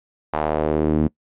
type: tone with band-pass filter sweep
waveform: sawtooth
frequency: 76.9 Hz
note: D#2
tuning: 20 cents flat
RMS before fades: -20 dBFS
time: 0.33-1.08 s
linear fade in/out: 10 ms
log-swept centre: 870 to 240 Hz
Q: 1.9
effects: noise-tail reverb RT60 0.1 s tail -23 dB re dry + resampled to 8000 Hz